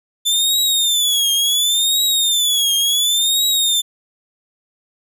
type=tone with vibrato; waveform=sawtooth; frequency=3520 Hz; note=A7; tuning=in tune; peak=-11 dBFS; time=0.25-3.82 s; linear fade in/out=20 ms; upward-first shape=triangle; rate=0.7 Hz; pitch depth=160 cents each way; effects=none